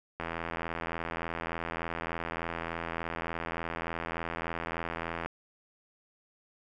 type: click train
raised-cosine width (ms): 0.5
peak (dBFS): -19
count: 423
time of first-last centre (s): 0.2-5.26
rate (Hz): 83.4
effects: none